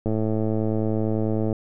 click train, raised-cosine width 2 ms, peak -12 dBFS, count 161, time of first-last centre 0.06-1.528 s, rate 109 Hz, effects none

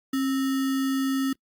sine tone with sample-and-hold, 268.7 Hz, C4, 46 cents sharp, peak -22 dBFS, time 0.13-1.33 s, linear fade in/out 5 ms, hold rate 1575 Hz, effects noise-tail reverb RT60 0.1 s tail -26 dB re dry + Opus 48 kbps

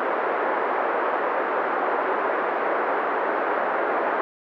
pink band-pass noise, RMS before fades -24 dBFS, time 0-4.21 s, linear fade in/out 0 ms, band 390 to 1600 Hz, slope 24 dB/octave, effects none

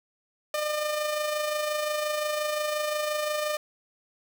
sawtooth tone with amplitude modulation, 603 Hz, D5, 46 cents sharp, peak -21 dBFS, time 0.54-3.57 s, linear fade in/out 2 ms, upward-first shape sine, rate 25.7 Hz, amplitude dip 40%, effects none

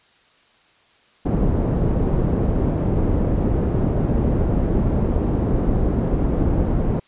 pink low-pass noise, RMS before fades -19 dBFS, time 1.25-7 s, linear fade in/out 10 ms, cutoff 430 Hz, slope 12 dB/octave, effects white hiss -56 dBFS RMS until 7.07 s + resampled to 8000 Hz

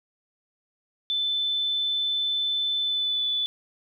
sine tone with pitch glide, 3520 to 3476 Hz, A7 to A7, 0 to -22 cents, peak -23 dBFS, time 1.1-3.46 s, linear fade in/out 0 ms, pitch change -22 cents, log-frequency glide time 2.81-3.27 s, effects 10-bit

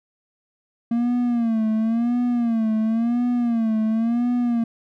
triangle tone with vibrato, 231 Hz, A#3, 16 cents flat, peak -16 dBFS, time 0.91-4.64 s, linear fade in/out 5 ms, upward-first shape sine, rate 0.95 Hz, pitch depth 99 cents each way, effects none

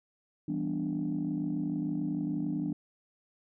sine chord, E minor seventh, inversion none, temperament equal, 164.81 / 196 / 246.9 / 293.7 Hz, E3 / G3 / B3 / D4, 0 / 0 / 0 / 0 cents, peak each -35 / -36 / -36 / -32 dBFS, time 0.48-2.73 s, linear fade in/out 5 ms, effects tanh soft clip ceiling -23 dBFS

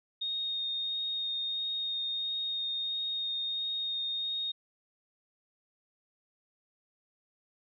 sine tone with vibrato, 3703 Hz, A#7, 12 cents flat, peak -31 dBFS, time 0.21-4.52 s, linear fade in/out 10 ms, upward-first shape sine, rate 1.5 Hz, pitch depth 9 cents each way, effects none

